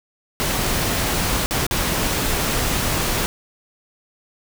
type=noise with dropouts; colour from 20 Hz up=pink; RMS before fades=-21 dBFS; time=0.4-3.26 s; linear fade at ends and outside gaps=0 ms; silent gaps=1.46-1.509 / 1.666-1.711 s; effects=none